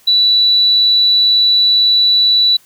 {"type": "tone", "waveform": "triangle", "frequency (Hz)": 3951, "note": "B7", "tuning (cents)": 0, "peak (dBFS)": -4, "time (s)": [0.07, 2.57], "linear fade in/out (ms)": 10, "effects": ["tanh soft clip ceiling -6 dBFS", "white hiss -49 dBFS RMS until 2.65 s"]}